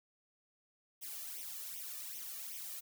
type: noise with flanger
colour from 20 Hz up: blue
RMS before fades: -45 dBFS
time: 1.01-2.81 s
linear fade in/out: 20 ms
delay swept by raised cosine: 0.33 to 1.73 ms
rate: 2.6 Hz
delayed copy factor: +0.95
effects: none